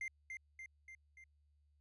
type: tone with echo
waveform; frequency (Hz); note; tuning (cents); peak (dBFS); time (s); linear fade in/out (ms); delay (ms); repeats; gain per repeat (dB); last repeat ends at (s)
triangle; 2093; C7; 0; -38; 0.01-0.08; 2; 290; 4; -4; 1.24
effects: added 73 Hz sine -70 dBFS peak until 1.8 s + resampled to 24000 Hz